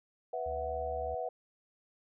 sine chord, B suspended fourth, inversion none, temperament just, 493.9 / 658.5 / 740.8 Hz, B4 / E5 / F#5, 0 / -2 / +2 cents, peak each -38 dBFS, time 0.33-1.29 s, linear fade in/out 5 ms
triangle tone, 73.6 Hz, D2, 4 cents sharp, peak -40 dBFS, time 0.46-1.15 s, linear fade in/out 5 ms
effects none

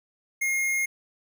square tone, 2141 Hz, C7, 39 cents sharp, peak -24 dBFS, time 0.41-0.86 s, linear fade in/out 10 ms, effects none

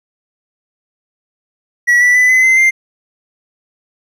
triangle tone with pitch steps, 1933 / 1964.5 / 1996.5 / 2029 / 2062 / 2096 Hz, B6 / B6 / B6 / B6 / C7 / C7, -38 / -10 / +18 / +46 / -26 / +2 cents, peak -5 dBFS, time 1.87-2.71 s, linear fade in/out 20 ms, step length 140 ms, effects none

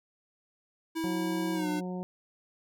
square tone with pitch glide, 324.8 to 301.3 Hz, E4 to D4, -26 to +44 cents, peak -31 dBFS, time 0.95-1.81 s, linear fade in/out 20 ms, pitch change -130 cents, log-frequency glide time 1.54-1.68 s
harmonic tone, 181.9 Hz, F#3, 29 cents flat, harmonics 1 / 2 / 3 / 4 / 5, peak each -34 / -40 / -44 / -46 / -48 dBFS, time 1.04-2.03 s, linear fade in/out 0 ms
effects none

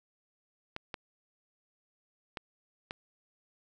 clicks, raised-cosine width 0.3 ms, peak -21 dBFS, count 4, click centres 0.764 / 0.942 / 2.372 / 2.909 s, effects none

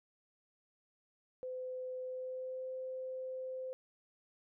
sine tone with pitch glide, 510 to 517.1 Hz, C5 to C5, -44 to -20 cents, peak -39 dBFS, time 1.43-3.73 s, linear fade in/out 0 ms, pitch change +24 cents, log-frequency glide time 2.01-2.7 s, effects none

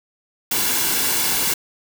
white noise with comb filter, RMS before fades -20 dBFS, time 0.51-1.54 s, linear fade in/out 5 ms, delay 1.6 ms, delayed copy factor -0.5, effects none

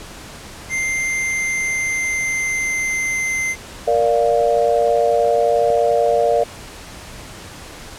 square tone with pitch glide, 2093 to 2075 Hz, C7 to C7, 0 to -15 cents, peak -19 dBFS, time 0.69-3.56 s, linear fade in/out 50 ms, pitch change -15 cents, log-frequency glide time 1-3.33 s
sine chord, Bb major, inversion none, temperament equal, 466.2 / 587.3 / 698.5 Hz, Bb4 / D5 / F5, 0 / 0 / 0 cents, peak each -17 / -17 / -18 dBFS, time 3.87-6.44 s, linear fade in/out 10 ms
click, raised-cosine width 3 ms, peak -21 dBFS, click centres 5.702 s
effects pink hiss -36 dBFS RMS until 7.98 s + low-pass 10000 Hz 12 dB/octave

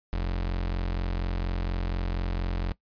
35% pulse tone, 44.2 Hz, F1, 22 cents sharp, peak -25 dBFS, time 0.13-2.72 s, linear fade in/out 0 ms, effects noise-tail reverb RT60 0.1 s tail -20 dB re dry + resampled to 11025 Hz

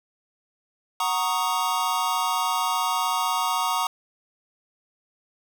square chord, D# minor seventh, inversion first, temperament equal, 740 / 932.3 / 1108.7 / 1244.5 Hz, F#5 / A#5 / C#6 / D#6, 0 / 0 / 0 / 0 cents, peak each -31 / -27 / -29 / -29 dBFS, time 1-3.87 s, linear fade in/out 2 ms, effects none

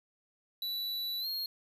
square tone with pitch glide, 3951 to 4259 Hz, B7 to C8, 0 to +30 cents, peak -34 dBFS, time 0.62-1.46 s, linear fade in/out 2 ms, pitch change +130 cents, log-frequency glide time 1.2-1.27 s, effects 10-bit

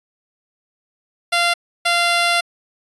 10% pulse tone bursts at uneven times, 692 Hz, F5, 16 cents flat, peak -6 dBFS, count 2, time 1.32-1.54 / 1.85-2.41 s, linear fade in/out 10 ms, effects resampled to 22050 Hz

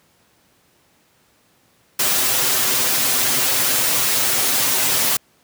white noise with comb filter, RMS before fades -18 dBFS, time 1.99-5.17 s, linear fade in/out 5 ms, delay 7.8 ms, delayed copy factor +1, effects pink hiss -58 dBFS RMS until 5.43 s + high-pass 100 Hz 12 dB/octave

